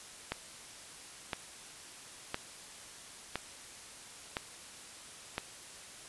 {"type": "click train", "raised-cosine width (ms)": 0.3, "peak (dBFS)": -17, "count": 6, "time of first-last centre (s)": [0.32, 5.381], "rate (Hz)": 0.988, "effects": ["white hiss -50 dBFS RMS until 6.08 s", "resampled to 24000 Hz"]}